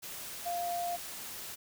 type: tone in noise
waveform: sine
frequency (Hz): 698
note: F5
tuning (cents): -1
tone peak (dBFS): -32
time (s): 0.45-0.97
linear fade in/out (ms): 20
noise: white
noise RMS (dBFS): -43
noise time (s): 0.02-1.56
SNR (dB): +8
effects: none